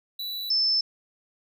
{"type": "tone pair in turn", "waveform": ["square", "sine"], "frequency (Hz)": [3951, 5274], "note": ["B7", "E8"], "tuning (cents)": [0, 0], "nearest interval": "perfect fourth", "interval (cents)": 500, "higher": "second", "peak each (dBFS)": [-31, -20], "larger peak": "second", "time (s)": [[0.19, 0.5], [0.5, 0.81]], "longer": "neither", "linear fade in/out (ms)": 5, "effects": []}